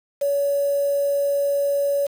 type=tone with quantisation; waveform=sine; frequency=565 Hz; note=C#5; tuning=33 cents sharp; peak=-18 dBFS; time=0.21-2.07 s; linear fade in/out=10 ms; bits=6; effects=none